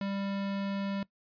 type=tone; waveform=square; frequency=197.6 Hz; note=G3; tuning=14 cents sharp; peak=-32 dBFS; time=0.01-1.03 s; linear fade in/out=2 ms; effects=noise-tail reverb RT60 0.1 s tail -20 dB re dry + resampled to 11025 Hz